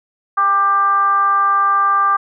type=tone with frequency modulation; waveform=sine; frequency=1186 Hz; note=D6; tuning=17 cents sharp; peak=-11 dBFS; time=0.37-2.17 s; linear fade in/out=10 ms; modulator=389 Hz; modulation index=0.53; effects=none